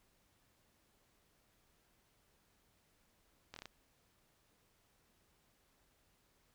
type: slowing click train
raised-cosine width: 0.2 ms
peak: -30 dBFS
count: 5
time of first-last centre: 3.54-3.657 s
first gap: 23 ms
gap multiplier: 1.16
effects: pink hiss -74 dBFS RMS until 6.54 s